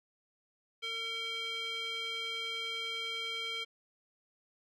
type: tone with band-pass filter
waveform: square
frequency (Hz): 455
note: A#4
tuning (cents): -42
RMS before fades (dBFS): -38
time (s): 0.82-3.65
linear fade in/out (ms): 20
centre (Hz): 2900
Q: 5.8
effects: none